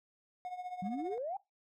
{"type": "tone with tremolo", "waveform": "triangle", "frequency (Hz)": 726, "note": "F#5", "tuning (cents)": -33, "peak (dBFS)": -34, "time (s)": [0.45, 1.18], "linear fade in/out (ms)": 0, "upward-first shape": "triangle", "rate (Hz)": 15, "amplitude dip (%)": 80}
{"type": "exponential sweep", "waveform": "sine", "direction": "up", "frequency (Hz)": [181, 821], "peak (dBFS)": -35, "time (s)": [0.82, 1.37], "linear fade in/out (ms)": 5}
{"effects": ["noise-tail reverb RT60 0.2 s tail -21 dB re dry", "tanh soft clip ceiling -25 dBFS"]}